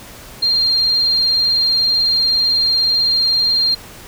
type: tone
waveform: sine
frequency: 4194 Hz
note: C8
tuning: 3 cents sharp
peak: -12 dBFS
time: 0.42-3.75 s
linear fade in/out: 10 ms
effects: pink hiss -37 dBFS RMS until 4.07 s